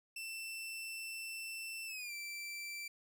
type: tone with pitch glide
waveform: sawtooth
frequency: 2673 to 2340 Hz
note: E7 to D7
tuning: +23 to -7 cents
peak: -39 dBFS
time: 0.16-2.88 s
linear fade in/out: 5 ms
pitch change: -230 cents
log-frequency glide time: 1.86-2.13 s
effects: none